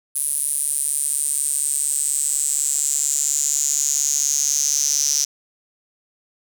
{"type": "tone with high-pass filter sweep", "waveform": "square", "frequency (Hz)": 72.1, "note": "D2", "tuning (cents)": -31, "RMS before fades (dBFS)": -21, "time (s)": [0.15, 5.25], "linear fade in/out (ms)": 10, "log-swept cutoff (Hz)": [10000, 5900], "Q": 9.5, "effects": []}